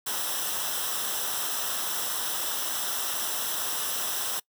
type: noise with comb filter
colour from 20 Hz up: white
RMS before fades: -30 dBFS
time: 0.06-4.4 s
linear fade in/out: 10 ms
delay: 0.44 ms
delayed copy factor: -0.7
effects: noise-tail reverb RT60 0.1 s tail -24 dB re dry